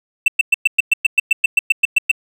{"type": "tone bursts", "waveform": "triangle", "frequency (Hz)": 2671, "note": "E7", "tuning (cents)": 22, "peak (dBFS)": -6, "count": 15, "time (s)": [0.26, 2.115], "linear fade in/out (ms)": 5, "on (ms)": 21, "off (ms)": 110, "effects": []}